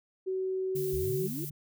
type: tone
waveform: sine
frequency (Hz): 376.8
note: F#4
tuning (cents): +32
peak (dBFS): -29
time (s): 0.26-1.28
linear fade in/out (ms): 20
type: noise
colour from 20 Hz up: violet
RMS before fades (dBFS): -41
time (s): 0.75-1.5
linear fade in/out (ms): 10
type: tone with tremolo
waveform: sine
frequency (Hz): 146.3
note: D3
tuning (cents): -6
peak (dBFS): -36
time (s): 0.75-1.51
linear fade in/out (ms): 2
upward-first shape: sine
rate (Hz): 6.3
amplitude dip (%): 45
type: exponential sweep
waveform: sine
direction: up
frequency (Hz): 62.3 to 371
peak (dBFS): -35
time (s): 0.93-1.45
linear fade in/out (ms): 5
effects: none